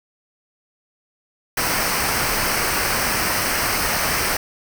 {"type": "noise with comb filter", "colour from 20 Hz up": "pink", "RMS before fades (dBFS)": -21, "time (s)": [1.57, 4.37], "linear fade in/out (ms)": 5, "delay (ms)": 0.28, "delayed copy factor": -0.6, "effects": []}